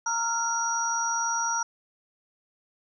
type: tone cluster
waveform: sine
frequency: 923 / 1381 / 5770 Hz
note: A#5 / F6 / F#8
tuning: -17 / -20 / -44 cents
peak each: -29 dBFS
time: 0.06-1.63 s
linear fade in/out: 5 ms
effects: none